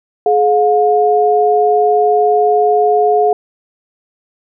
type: tone pair together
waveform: sine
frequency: 423.1 / 714.7 Hz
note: G#4 / F5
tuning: +32 / +40 cents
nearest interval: major sixth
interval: 908 cents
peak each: -11 dBFS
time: 0.26-3.33 s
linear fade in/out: 2 ms
effects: none